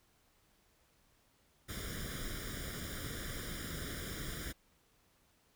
pink noise with comb filter, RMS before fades -42 dBFS, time 1.68-4.53 s, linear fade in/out 20 ms, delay 0.57 ms, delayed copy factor +0.85, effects pink hiss -71 dBFS RMS until 5.55 s

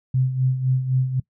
sine tone with tremolo, 129.7 Hz, C3, 15 cents flat, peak -15 dBFS, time 0.14-1.2 s, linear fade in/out 5 ms, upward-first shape sine, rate 3.9 Hz, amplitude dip 65%, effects noise-tail reverb RT60 0.1 s tail -22 dB re dry

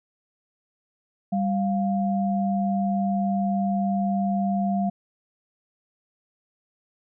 sine tone pair together, 196.7 / 699.8 Hz, G3 / F5, +6 / +3 cents, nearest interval octave + minor seventh, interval 2197 cents, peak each -22 / -27 dBFS, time 1.32-4.9 s, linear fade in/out 10 ms, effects none

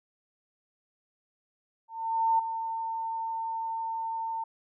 sine tone with ADSR envelope, 903 Hz, A5, 45 cents sharp, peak -20 dBFS, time 1.88-4.44 s, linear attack 510 ms, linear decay 6 ms, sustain -10 dB, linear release 6 ms, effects none

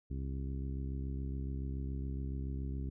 harmonic tone, 67.1 Hz, C2, 44 cents sharp, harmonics 1 / 2 / 3 / 4 / 5 / 6, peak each -37 / -42 / -48 / -47 / -53 / -55 dBFS, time 0.1-2.9 s, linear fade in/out 10 ms, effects none

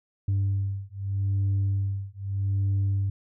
sine beating tone pair, 98 / 98.81 Hz, G2 / G2, 0 / +14 cents, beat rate 0.81 Hz, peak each -25 dBFS, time 0.28-3.1 s, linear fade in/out 5 ms, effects tanh soft clip ceiling -20 dBFS

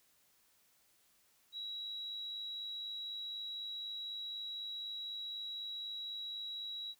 sine tone with amplitude modulation, 3882 Hz, B7, 31 cents flat, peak -39 dBFS, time 1.52-6.95 s, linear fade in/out 50 ms, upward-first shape sine, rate 104 Hz, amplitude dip 30%, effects white hiss -71 dBFS RMS until 6.99 s

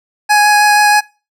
25% pulse tone with vibrato, 834 Hz, G#5, 7 cents sharp, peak -3 dBFS, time 0.29-1.01 s, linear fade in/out 20 ms, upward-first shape sine, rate 6.3 Hz, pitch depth 9 cents each way, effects noise-tail reverb RT60 0.3 s tail -22 dB re dry + low-pass 12000 Hz 12 dB/octave

